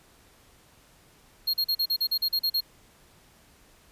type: tone bursts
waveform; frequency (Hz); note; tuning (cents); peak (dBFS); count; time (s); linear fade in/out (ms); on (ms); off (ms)
square; 4256; C8; +29; -23; 11; 1.47-2.607; 10; 67; 40
effects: pink hiss -58 dBFS RMS until 3.91 s + resampled to 32000 Hz